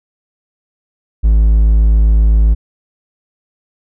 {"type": "tone", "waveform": "triangle", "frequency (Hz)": 53.8, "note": "A1", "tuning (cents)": -38, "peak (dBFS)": -4, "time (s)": [1.23, 2.55], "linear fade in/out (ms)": 20, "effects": []}